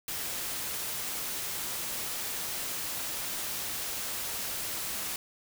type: noise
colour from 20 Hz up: white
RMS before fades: -35 dBFS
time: 0.08-5.16 s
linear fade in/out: 2 ms
effects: none